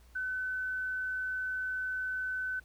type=tone; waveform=sine; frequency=1513 Hz; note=F#6; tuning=38 cents sharp; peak=-32 dBFS; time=0.15-2.6 s; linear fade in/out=10 ms; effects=added 60 Hz sine -56 dBFS peak until 2.64 s + pink hiss -65 dBFS RMS until 2.64 s